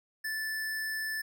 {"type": "tone", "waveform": "square", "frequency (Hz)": 1753, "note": "A6", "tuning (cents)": -7, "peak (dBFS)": -33, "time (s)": [0.24, 1.22], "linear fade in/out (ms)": 10, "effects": []}